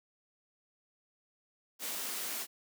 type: high-pass noise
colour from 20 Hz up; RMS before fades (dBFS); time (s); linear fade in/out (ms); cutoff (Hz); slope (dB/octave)
white; -38; 1.79-2.47; 50; 190; 48
effects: none